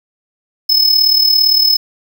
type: tone with amplitude modulation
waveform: square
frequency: 5200 Hz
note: E8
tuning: 24 cents flat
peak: -6 dBFS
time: 0.69-1.77 s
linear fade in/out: 10 ms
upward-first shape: sine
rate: 37.6 Hz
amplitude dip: 65%
effects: 7-bit